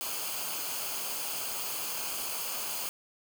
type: noise with comb filter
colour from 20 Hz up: white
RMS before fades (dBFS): -35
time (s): 0.01-2.89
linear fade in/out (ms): 0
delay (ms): 0.53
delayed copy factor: -0.6
effects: none